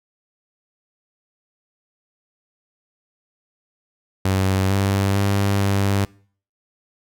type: tone with pitch steps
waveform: sawtooth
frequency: 95.4 / 98.2 / 100 / 99.1 Hz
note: G2 / G2 / G2 / G2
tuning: -47 / +4 / +35 / +19 cents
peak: -13 dBFS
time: 4.25-6.05 s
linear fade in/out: 5 ms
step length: 450 ms
effects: noise-tail reverb RT60 0.5 s tail -24 dB re dry